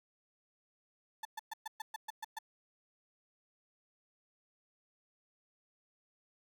35% pulse tone bursts, 880 Hz, A5, in tune, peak -37 dBFS, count 9, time 1.23-2.388 s, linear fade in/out 5 ms, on 22 ms, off 120 ms, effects none

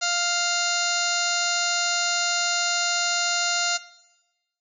harmonic tone with a mistuned harmonic, 698.5 Hz, F5, in tune, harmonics 1 / 2 / 3 / 4 / 5 / 6 / 7 / 8 / 9 / 10, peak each -30 / -28 / -34 / -32 / -34 / -29 / -34 / -34 / -34 / -30 dBFS, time 0.01-3.78 s, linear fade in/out 20 ms, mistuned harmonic 5, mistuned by +84 cents, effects noise-tail reverb RT60 1.0 s tail -17 dB re dry

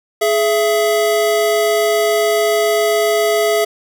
square tone pair together, 420.8 / 668 Hz, G#4 / E5, +23 / +23 cents, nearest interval minor sixth, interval 800 cents, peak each -16 dBFS, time 0.21-3.65 s, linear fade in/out 10 ms, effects none

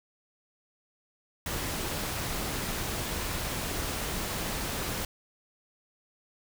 pink noise, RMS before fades -33 dBFS, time 1.46-5.05 s, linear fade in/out 2 ms, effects none

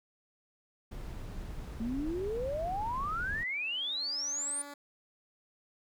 brown noise, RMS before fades -41 dBFS, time 0.91-3.44 s, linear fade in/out 10 ms
sine exponential sweep, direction up, 219.2 to 9397 Hz, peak -32 dBFS, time 1.8-4.62 s, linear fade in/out 5 ms
10% pulse tone with exponential growth, 286.7 Hz, D4, 42 cents flat, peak -35 dBFS, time 2.07-4.74 s, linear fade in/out 5 ms, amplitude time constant 580 ms
effects none

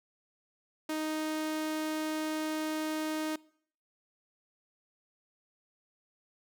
sawtooth tone, 311.1 Hz, D#4, in tune, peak -28 dBFS, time 0.89-3.36 s, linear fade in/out 5 ms, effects noise-tail reverb RT60 0.6 s tail -23 dB re dry

